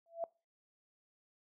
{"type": "tone with exponential growth", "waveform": "sine", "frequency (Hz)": 670, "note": "E5", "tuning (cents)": 28, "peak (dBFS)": -31, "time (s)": [0.06, 0.24], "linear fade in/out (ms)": 1, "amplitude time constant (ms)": 37, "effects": ["noise-tail reverb RT60 0.3 s tail -23 dB re dry"]}